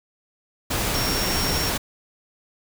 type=tone in noise; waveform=sine; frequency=5540 Hz; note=F8; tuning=15 cents flat; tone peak=-27 dBFS; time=0.94-1.7 s; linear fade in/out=10 ms; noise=pink; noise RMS=-24 dBFS; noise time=0.7-1.78 s; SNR=-6 dB; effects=none